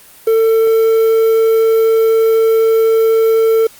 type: tone with quantisation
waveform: triangle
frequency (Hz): 448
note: A4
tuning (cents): +31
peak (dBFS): -6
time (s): 0.27-3.67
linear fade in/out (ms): 5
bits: 5
effects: white hiss -41 dBFS RMS until 3.79 s + Opus 24 kbps